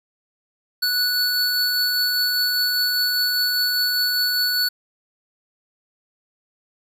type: tone pair together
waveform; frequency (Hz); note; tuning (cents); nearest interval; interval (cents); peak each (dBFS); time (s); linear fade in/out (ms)
square; 1480 / 4435; F#6 / C#8; 0 / 0; octave + perfect fifth; 1900; -25 / -20; 0.82-4.69; 10
effects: none